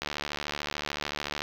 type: click train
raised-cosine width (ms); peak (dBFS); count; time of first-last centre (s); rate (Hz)
0.2; -13; 104; 0.02-1.419; 73.6
effects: low-pass 5000 Hz 12 dB/octave + 7-bit

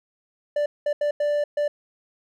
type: tone bursts at uneven times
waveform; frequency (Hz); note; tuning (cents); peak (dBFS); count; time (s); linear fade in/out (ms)
triangle; 587.3; D5; 0; -18; 5; 0.56-0.66 / 0.86-0.93 / 1.01-1.11 / 1.2-1.44 / 1.57-1.68; 5
effects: none

